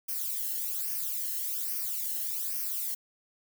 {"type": "noise with flanger", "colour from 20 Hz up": "violet", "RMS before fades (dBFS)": -33, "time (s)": [0.08, 2.95], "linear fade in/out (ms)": 10, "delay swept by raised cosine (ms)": [0.26, 0.86], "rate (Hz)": 1.2, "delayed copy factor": -0.75, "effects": []}